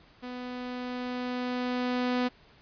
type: tone with level ramp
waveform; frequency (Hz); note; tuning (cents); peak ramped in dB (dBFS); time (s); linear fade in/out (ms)
sawtooth; 248.8; B3; +13; -33 to -21; 0.22-2.29; 20
effects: pink hiss -58 dBFS RMS until 2.61 s + resampled to 11025 Hz